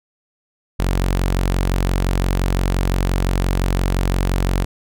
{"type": "tone", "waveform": "sawtooth", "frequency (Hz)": 45.79, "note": "F#1", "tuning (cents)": -17, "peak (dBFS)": -12, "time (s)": [0.79, 4.65], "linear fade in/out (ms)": 10, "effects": []}